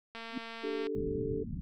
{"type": "click train", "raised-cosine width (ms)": 0.3, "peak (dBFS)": -28, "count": 165, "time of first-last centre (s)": [0.15, 0.869], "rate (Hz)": 228}
{"type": "tone with exponential growth", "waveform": "sine", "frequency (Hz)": 251.9, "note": "B3", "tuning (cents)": 34, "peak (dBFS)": -29, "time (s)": [0.29, 0.38], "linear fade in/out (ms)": 5, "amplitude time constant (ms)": 18}
{"type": "chord", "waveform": "sine", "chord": "D suspended fourth", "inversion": "none", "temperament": "equal", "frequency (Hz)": [293.7, 392, 440], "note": ["D4", "G4", "A4"], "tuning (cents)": [0, 0, 0], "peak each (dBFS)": [-39, -38, -35], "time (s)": [0.63, 1.44], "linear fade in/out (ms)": 10}
{"type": "low-pass noise", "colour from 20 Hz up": "white", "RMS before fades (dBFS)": -39, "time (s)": [0.95, 1.61], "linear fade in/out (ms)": 0, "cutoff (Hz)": 240, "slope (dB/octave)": 48}
{"effects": []}